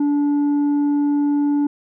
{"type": "tone with tanh clipping", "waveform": "sine", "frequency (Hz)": 289.5, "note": "D4", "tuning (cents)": -25, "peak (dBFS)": -16, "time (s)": [0, 1.67], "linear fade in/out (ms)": 5, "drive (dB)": 4, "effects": []}